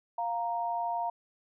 sine tone pair together, 700.3 / 932.3 Hz, F5 / A#5, +5 / 0 cents, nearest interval perfect fourth, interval 495 cents, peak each -32 / -32 dBFS, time 0.18-1.1 s, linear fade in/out 5 ms, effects none

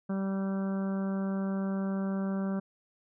harmonic tone, 193.9 Hz, G3, 19 cents flat, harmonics 1 / 2 / 3 / 4 / 5 / 6 / 7 / 8, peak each -29 / -41 / -41 / -49 / -50 / -49 / -49 / -51 dBFS, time 0.09-2.6 s, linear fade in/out 10 ms, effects none

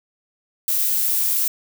violet noise, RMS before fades -20 dBFS, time 0.68-1.48 s, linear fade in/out 2 ms, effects none

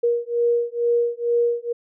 sine beating tone pair, 472.8 / 475 Hz, A#4 / A#4, +24 / +33 cents, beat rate 2.2 Hz, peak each -21 dBFS, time 0.03-1.73 s, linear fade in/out 10 ms, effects none

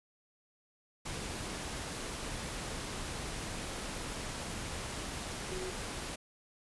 sine tone in noise, 370 Hz, F#4, in tune, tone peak -39 dBFS, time 5.51-5.71 s, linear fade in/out 10 ms, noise pink, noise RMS -40 dBFS, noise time 1.05-6.16 s, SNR -2 dB, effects resampled to 24000 Hz

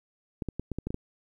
clicks, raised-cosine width 3 ms, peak -19 dBFS, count 8, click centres 0.422 / 0.487 / 0.596 / 0.717 / 0.786 / 0.87 / 0.905 / 0.944 s, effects 10-bit

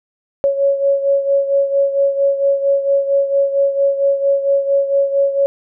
sine beating tone pair, 554.4 / 558.8 Hz, C#5 / C#5, 0 / +14 cents, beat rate 4.4 Hz, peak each -13 / -19 dBFS, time 0.44-5.46 s, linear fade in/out 0 ms, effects none

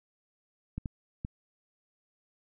clicks, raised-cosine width 5 ms, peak -22 dBFS, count 3, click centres 0.78 / 0.858 / 1.249 s, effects none

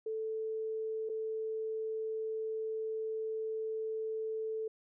sine tone with dropouts, 440 Hz, A4, in tune, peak -34 dBFS, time 0.06-4.68 s, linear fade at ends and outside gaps 5 ms, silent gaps 1.091-1.096 s, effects none

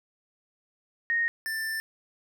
sine / square tone pair in turn, 1859 / 1776 Hz, A#6 / A6, -5 / +16 cents, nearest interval minor second, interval 79 cents, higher first, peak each -23 / -30 dBFS, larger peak first, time 1.1-1.28 / 1.46-1.8 s, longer second, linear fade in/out 0 ms, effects none

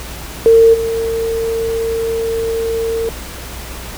sine tone with level steps, 454.8 Hz, A#4, 43 cents flat, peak -4 / -15 dBFS, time 0.46-3.09 s, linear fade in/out 0 ms, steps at 0.73 s, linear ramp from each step 20 ms, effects added 60 Hz sine -30 dBFS peak until 3.97 s + pink hiss -30 dBFS RMS until 3.97 s

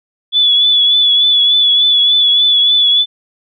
sine tone with vibrato, 3433 Hz, A7, 43 cents flat, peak -7 dBFS, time 0.32-3.06 s, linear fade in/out 50 ms, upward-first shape triangle, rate 3.4 Hz, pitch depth 42 cents each way, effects none

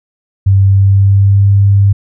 sine tone with pitch glide, 97.5 to 99.72 Hz, G2 to G2, -9 to +30 cents, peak -4 dBFS, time 0.46-1.93 s, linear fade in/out 10 ms, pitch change +39 cents, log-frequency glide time 0.64-1.52 s, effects none

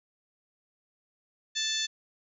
harmonic tone, 880 Hz, A5, in tune, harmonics 2 / 3 / 4 / 5 / 6 / 7 / 8, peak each -37 / -40 / -31 / -35 / -42 / -36 / -39 dBFS, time 1.55-1.87 s, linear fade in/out 20 ms, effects none

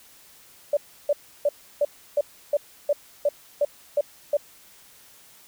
sine tone bursts, 581 Hz, D5, 19 cents flat, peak -17 dBFS, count 11, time 0.73-4.37 s, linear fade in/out 5 ms, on 40 ms, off 320 ms, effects white hiss -52 dBFS RMS until 5.47 s

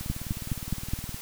two click trains, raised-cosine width 5 ms, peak -15 / -24 dBFS, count 5 / 23, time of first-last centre 0.1-0.935 / 0.01-1.144 s, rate 4.79 / 19.4 Hz, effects white hiss -41 dBFS RMS until 1.21 s

